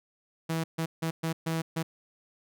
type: tone bursts at uneven times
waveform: sawtooth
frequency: 162.8 Hz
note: E3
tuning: 21 cents flat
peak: -24 dBFS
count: 6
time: 0.49-0.64 / 0.78-0.86 / 1.02-1.11 / 1.23-1.33 / 1.46-1.62 / 1.76-1.83 s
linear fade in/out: 10 ms
effects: none